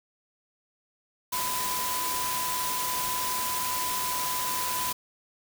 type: tone in noise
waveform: sine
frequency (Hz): 1001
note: B5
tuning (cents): +23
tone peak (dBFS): -31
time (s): 1.32-4.93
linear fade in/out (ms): 10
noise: white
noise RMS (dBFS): -31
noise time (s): 1.32-4.93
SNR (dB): -3
effects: none